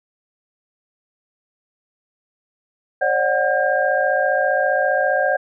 sine tone cluster, 542 / 597 / 737 / 1605 Hz, C#5 / D5 / F#5 / G6, -39 / +28 / -7 / +40 cents, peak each -21 dBFS, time 3.01-5.37 s, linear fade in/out 10 ms, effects none

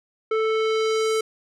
square tone with low-pass filter sweep, 440 Hz, A4, in tune, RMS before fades -22 dBFS, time 0.31-1.21 s, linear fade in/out 5 ms, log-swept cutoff 1800 to 9800 Hz, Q 1.1, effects none

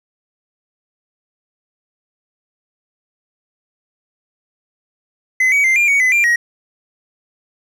triangle tone with pitch steps, 2038 / 2264 / 2088 / 2397 / 2240 / 2020 / 2380 / 1893 Hz, C7 / C#7 / C7 / D7 / C#7 / B6 / D7 / A#6, -46 / +36 / -4 / +35 / +18 / +39 / +22 / +26 cents, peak -9 dBFS, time 5.4-6.36 s, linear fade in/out 5 ms, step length 120 ms, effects none

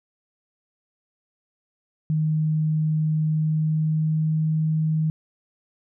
sine tone with pitch glide, 155.56 to 157.1 Hz, D#3 to D#3, 0 to +17 cents, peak -19 dBFS, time 2.1-5.1 s, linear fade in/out 0 ms, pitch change +17 cents, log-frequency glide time 3.27-4.55 s, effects none

